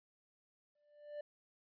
triangle tone with exponential growth, 590 Hz, D5, 8 cents sharp, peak -38 dBFS, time 0.75-1.21 s, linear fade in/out 5 ms, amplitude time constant 100 ms, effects resampled to 11025 Hz

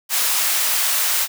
white high-pass noise, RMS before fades -19 dBFS, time 0.09-1.28 s, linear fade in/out 50 ms, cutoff 790 Hz, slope 12 dB/octave, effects none

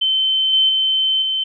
sine tone with level steps, 3081 Hz, G7, 31 cents flat, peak -14 / -11 / -14 / -17 dBFS, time 0.01-1.44 s, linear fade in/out 10 ms, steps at 0.53 / 0.69 / 1.22 s, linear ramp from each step 2 ms, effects none

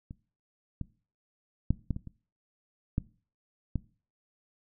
clicks, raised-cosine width 5 ms, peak -29 / -22 / -12 / -17 / -24 / -30 / -15 / -17 dBFS, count 8, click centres 0.109 / 0.813 / 1.706 / 1.907 / 1.964 / 2.073 / 2.981 / 3.757 s, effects noise-tail reverb RT60 0.4 s tail -20 dB re dry

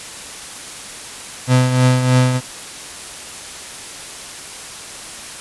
35% pulse tone with tremolo, 127.1 Hz, C3, 50 cents flat, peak -7 dBFS, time 1.47-2.41 s, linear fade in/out 50 ms, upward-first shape triangle, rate 3.2 Hz, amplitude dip 60%, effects white hiss -32 dBFS RMS until 5.4 s + resampled to 24000 Hz

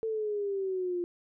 sine exponential sweep, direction down, 449.4 to 347.1 Hz, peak -29 dBFS, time 0.03-1.04 s, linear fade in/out 0 ms, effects none

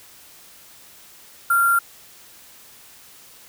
sine tone with sample-and-hold, 1383 Hz, F6, 17 cents flat, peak -14 dBFS, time 1.5-1.79 s, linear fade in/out 5 ms, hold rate 11025 Hz, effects white hiss -47 dBFS RMS until 3.48 s

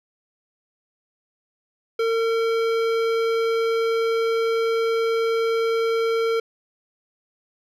sine tone with hard clipping, 454.9 Hz, A#4, 42 cents flat, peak -21 dBFS, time 1.99-6.4 s, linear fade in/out 5 ms, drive 15 dB, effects none

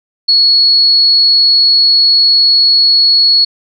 sine tone, 4361 Hz, C#8, 29 cents flat, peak -5 dBFS, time 0.28-3.45 s, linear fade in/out 10 ms, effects none

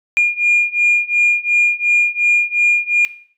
sine beating tone pair, 2418 / 2420.8 Hz, D7 / D#7, +50 / -48 cents, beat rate 2.8 Hz, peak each -14 / -13 dBFS, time 0.17-3.05 s, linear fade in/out 0 ms, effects noise-tail reverb RT60 0.5 s tail -17 dB re dry + tanh soft clip ceiling -6 dBFS

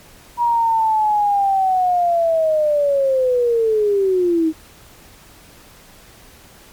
sine linear sweep, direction down, 960 to 311.1 Hz, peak -13 dBFS, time 0.37-4.53 s, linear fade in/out 50 ms, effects pink hiss -45 dBFS RMS until 6.72 s + MP3 96 kbps

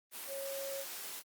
sine tone in noise, 549 Hz, C#5, 17 cents flat, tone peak -39 dBFS, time 0.27-0.85 s, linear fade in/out 50 ms, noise white, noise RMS -44 dBFS, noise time 0.11-1.23 s, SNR +2 dB, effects high-pass 300 Hz 12 dB/octave + Opus 32 kbps

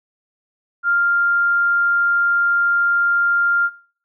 sine tone, 1396.9 Hz, F6, in tune, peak -14 dBFS, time 0.83-3.7 s, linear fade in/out 50 ms, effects noise-tail reverb RT60 0.5 s tail -18 dB re dry

